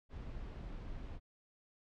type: noise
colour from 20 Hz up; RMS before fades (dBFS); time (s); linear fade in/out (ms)
brown; -45; 0.09-1.2; 50
effects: low-pass 4000 Hz 12 dB/octave